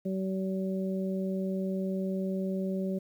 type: harmonic tone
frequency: 190 Hz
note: F#3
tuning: 46 cents sharp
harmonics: 1 / 2 / 3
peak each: -30 / -36 / -38 dBFS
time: 0.05-2.99 s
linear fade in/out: 10 ms
effects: 10-bit

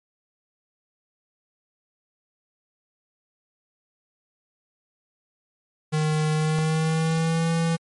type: tone with pitch glide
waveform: square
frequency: 154.4 to 165.48 Hz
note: D#3 to E3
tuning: -13 to +7 cents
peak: -21 dBFS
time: 5.92-7.77 s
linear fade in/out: 20 ms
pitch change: +120 cents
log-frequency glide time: 6.32-7.51 s
type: click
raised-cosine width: 1 ms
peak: -19 dBFS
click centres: 6.587 s
effects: MP3 48 kbps

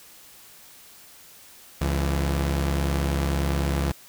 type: tone pair together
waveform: sawtooth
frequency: 69.3 / 167.8 Hz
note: C#2 / E3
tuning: 0 / +31 cents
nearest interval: octave + minor third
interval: 1531 cents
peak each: -19 / -25 dBFS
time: 1.81-3.92 s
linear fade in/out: 5 ms
effects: white hiss -49 dBFS RMS until 4.08 s

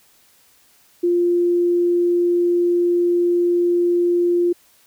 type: tone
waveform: sine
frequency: 349.2 Hz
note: F4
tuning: in tune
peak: -14 dBFS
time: 1.03-4.53 s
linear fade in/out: 10 ms
effects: white hiss -55 dBFS RMS until 4.86 s

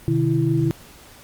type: tone cluster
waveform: sine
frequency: 127.6 / 152.9 / 331.9 Hz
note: C3 / D#3 / E4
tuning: -43 / -30 / +12 cents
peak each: -21 dBFS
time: 0.08-0.71 s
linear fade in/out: 0 ms
effects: pink hiss -46 dBFS RMS until 1.23 s + Opus 32 kbps

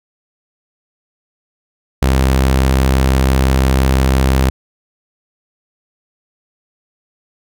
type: tone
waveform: sawtooth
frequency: 65.9 Hz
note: C2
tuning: 13 cents sharp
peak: -6 dBFS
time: 2.02-4.5 s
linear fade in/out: 5 ms
effects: none

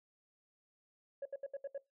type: tone bursts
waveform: sine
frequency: 554.4 Hz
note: C#5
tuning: in tune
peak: -36 dBFS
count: 6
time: 1.22-1.78 s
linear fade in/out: 5 ms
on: 35 ms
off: 70 ms
effects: noise-tail reverb RT60 0.2 s tail -20 dB re dry + tanh soft clip ceiling -36 dBFS

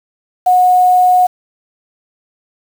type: tone with quantisation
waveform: sine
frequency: 729 Hz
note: F#5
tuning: 26 cents flat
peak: -6 dBFS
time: 0.46-1.27 s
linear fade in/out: 10 ms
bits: 5
effects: none

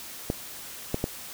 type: clicks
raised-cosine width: 2 ms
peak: -12 dBFS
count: 3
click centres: 0.301 / 0.944 / 1.041 s
effects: white hiss -41 dBFS RMS until 1.33 s

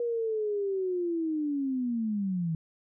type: linear sweep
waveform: sine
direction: down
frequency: 480 to 157.8 Hz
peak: -27 dBFS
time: 0-2.55 s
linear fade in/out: 2 ms
effects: none

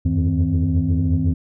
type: tone cluster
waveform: sine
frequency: 81 / 86.6 / 94.8 / 159.3 / 259.7 Hz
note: E2 / F2 / F#2 / D#3 / C4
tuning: -30 / -14 / +43 / +41 / -13 cents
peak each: -21 dBFS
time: 0.05-1.34 s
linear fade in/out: 10 ms
effects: tanh soft clip ceiling -10 dBFS

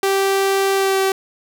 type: tone with pitch glide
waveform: sawtooth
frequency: 390.2 to 385.3 Hz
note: G4 to G4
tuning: -8 to -30 cents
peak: -11 dBFS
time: 0.03-1.12 s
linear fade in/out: 2 ms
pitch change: -22 cents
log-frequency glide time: 0.74-0.99 s
effects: none

